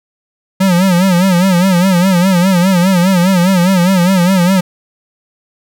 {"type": "tone with vibrato", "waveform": "square", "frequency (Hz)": 183, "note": "F#3", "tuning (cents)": -19, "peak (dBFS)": -8, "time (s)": [0.6, 4.61], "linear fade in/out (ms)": 10, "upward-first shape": "sine", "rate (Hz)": 4.9, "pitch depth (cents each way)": 110, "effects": []}